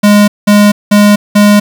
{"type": "tone bursts", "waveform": "square", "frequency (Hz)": 206.5, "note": "G#3", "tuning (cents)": -10, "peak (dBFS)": -3, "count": 4, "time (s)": [0.03, 1.6], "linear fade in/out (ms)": 10, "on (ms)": 250, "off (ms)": 190, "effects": ["7-bit"]}